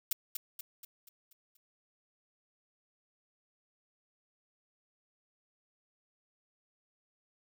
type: noise with echo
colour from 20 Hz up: blue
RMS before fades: -30 dBFS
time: 0.11-0.13 s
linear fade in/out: 5 ms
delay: 240 ms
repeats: 6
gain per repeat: -6 dB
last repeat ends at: 1.57 s
effects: none